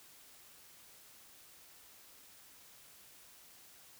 silence, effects white hiss -59 dBFS RMS until 3.99 s

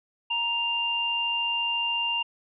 sine tone pair together, 939.4 / 2794 Hz, A#5 / F7, +13 / 0 cents, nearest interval octave + perfect fifth, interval 1887 cents, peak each -31 / -25 dBFS, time 0.3-2.23 s, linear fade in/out 10 ms, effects none

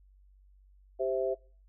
sine chord, C major, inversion second, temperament equal, 392 / 523.3 / 659.3 Hz, G4 / C5 / E5, 0 / 0 / 0 cents, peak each -32 dBFS, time 0.99-1.35 s, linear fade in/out 20 ms, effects noise-tail reverb RT60 0.4 s tail -23 dB re dry + added 48 Hz sine -57 dBFS peak until 1.68 s

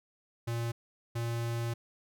square tone bursts at uneven times, 117 Hz, A#2, 7 cents sharp, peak -32 dBFS, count 2, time 0.47-0.72 / 1.15-1.74 s, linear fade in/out 10 ms, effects none

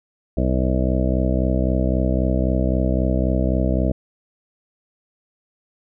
harmonic tone, 63.8 Hz, C2, 43 cents flat, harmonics 1 / 2 / 3 / 4 / 5 / 7 / 8 / 9 / 10, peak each -20 / -25 / -24 / -26 / -27 / -32 / -31 / -29 / -29 dBFS, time 0.37-3.92 s, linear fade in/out 5 ms, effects none

